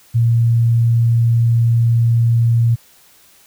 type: tone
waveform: sine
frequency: 116.54 Hz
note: A#2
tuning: in tune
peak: -10 dBFS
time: 0.14-2.76 s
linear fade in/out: 20 ms
effects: white hiss -49 dBFS RMS until 3.46 s